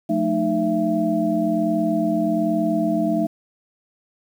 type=tone cluster; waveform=sine; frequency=178.5 / 219.7 / 308.3 / 669 Hz; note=F3 / A3 / D#4 / E5; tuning=+38 / -2 / -16 / +25 cents; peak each=-26 / -23 / -22 / -23 dBFS; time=0.09-3.27 s; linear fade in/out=10 ms; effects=8-bit